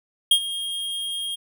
square tone with ADSR envelope, 3241 Hz, G#7, 43 cents flat, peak -12 dBFS, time 0.31-1.36 s, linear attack 4 ms, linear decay 77 ms, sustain -15 dB, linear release 18 ms, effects none

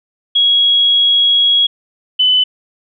sine tone pair in turn, 3318 / 3012 Hz, G#7 / F#7, -2 / +30 cents, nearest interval major second, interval 168 cents, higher first, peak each -8 dBFS, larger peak neither, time 0.35-1.67 / 2.19-2.44 s, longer first, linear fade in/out 10 ms, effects none

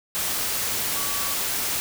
sine tone in noise, 1141 Hz, C#6, 50 cents sharp, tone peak -35 dBFS, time 0.96-1.34 s, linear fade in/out 0 ms, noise white, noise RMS -26 dBFS, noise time 0.15-1.8 s, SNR -12 dB, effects none

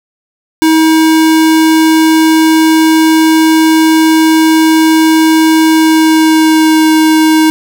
square tone with pitch glide, 318.9 to 315.2 Hz, D#4 to D#4, +43 to +23 cents, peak -5 dBFS, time 0.62-7.5 s, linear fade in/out 0 ms, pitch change -20 cents, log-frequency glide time 5.69-6.86 s, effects none

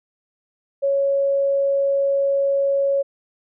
sine tone, 554.4 Hz, C#5, in tune, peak -16 dBFS, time 0.82-3.03 s, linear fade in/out 20 ms, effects none

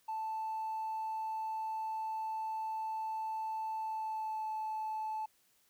triangle tone with pitch glide, 880 to 870.4 Hz, A5 to A5, 0 to -19 cents, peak -32 dBFS, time 0.08-5.26 s, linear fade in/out 10 ms, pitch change -19 cents, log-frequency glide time 3.77-4.49 s, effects tanh soft clip ceiling -32 dBFS + white hiss -71 dBFS RMS until 5.69 s

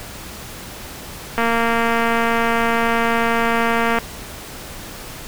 click train, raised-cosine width 0.5 ms, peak -4 dBFS, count 603, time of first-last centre 1.38-3.986 s, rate 231 Hz, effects pink hiss -34 dBFS RMS until 5.27 s

